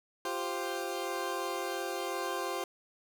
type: chord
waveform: 20% pulse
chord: F suspended second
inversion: none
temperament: equal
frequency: 349.2 / 392 / 523.3 Hz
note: F4 / G4 / C5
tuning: 0 / 0 / 0 cents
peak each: -33 dBFS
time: 0.25-2.64 s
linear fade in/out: 2 ms
effects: none